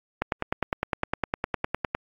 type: click train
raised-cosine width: 0.5 ms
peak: -9 dBFS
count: 18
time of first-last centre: 0.22-1.949 s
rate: 9.83 Hz
effects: AAC 48 kbps